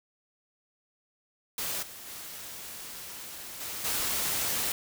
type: noise with level steps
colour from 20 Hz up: white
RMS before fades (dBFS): -33 / -45 / -42 / -37 / -30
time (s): 1.58-4.72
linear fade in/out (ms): 2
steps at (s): 1.82 / 2.06 / 3.6 / 3.84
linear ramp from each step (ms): 10
effects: none

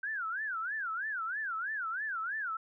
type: tone with vibrato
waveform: sine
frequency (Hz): 1516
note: F#6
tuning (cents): +42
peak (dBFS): -33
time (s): 0.03-2.57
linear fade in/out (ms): 5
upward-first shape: sine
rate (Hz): 3.1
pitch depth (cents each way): 270
effects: none

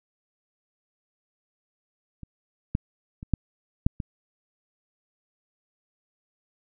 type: clicks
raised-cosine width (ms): 5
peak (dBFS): -27 / -11 / -25 / -9 / -6 / -18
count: 6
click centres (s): 2.233 / 2.751 / 3.229 / 3.337 / 3.865 / 4.002
effects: none

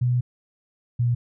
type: tone pair in turn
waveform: sine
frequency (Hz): 123.47 / 120.37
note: B2 / B2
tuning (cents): 0 / -44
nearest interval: unison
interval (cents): 44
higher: first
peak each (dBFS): -18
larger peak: neither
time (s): 0.01-0.21 / 0.99-1.15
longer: first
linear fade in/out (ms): 10
effects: none

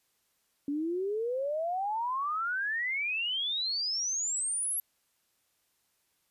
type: exponential sweep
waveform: sine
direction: up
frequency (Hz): 279.3 to 11500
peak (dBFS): -29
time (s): 0.68-4.8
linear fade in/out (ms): 2
effects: white hiss -74 dBFS RMS until 6.3 s + resampled to 32000 Hz

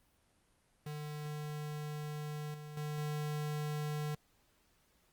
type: tone with level steps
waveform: square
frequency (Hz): 150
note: D3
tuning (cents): +37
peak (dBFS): -40 / -46 / -38 / -36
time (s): 0.86-4.15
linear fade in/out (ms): 5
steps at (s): 2.54 / 2.77 / 2.98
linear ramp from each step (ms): 2
effects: pink hiss -72 dBFS RMS until 5.12 s + Opus 32 kbps

